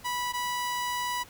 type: tone pair in turn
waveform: sawtooth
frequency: 982 / 982 Hz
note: B5 / B5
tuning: -10 / -10 cents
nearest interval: unison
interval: 0 cents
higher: neither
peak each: -25 dBFS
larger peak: neither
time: 0.04-0.33 / 0.33-1.24 s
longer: second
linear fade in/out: 20 ms
effects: pink hiss -52 dBFS RMS until 1.29 s